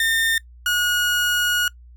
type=tone pair in turn; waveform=30% pulse; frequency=1814 / 1447.9 Hz; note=A#6 / F#6; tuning=-48 / -38 cents; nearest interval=major third; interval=390 cents; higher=first; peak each=-15 dBFS; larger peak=neither; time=0-0.38 / 0.66-1.68 s; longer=second; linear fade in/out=2 ms; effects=noise-tail reverb RT60 0.1 s tail -22 dB re dry + added 60 Hz sine -42 dBFS peak until 1.96 s